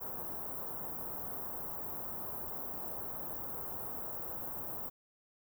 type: band-stop noise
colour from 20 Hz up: white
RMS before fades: -41 dBFS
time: 0-4.9 s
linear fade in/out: 20 ms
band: 1100 to 16000 Hz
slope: 24 dB/octave
effects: none